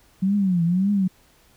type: tone with vibrato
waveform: sine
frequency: 185 Hz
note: F#3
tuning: in tune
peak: -17 dBFS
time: 0.22-1.08 s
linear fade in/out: 10 ms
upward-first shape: triangle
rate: 1.8 Hz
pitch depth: 200 cents each way
effects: pink hiss -57 dBFS RMS until 1.56 s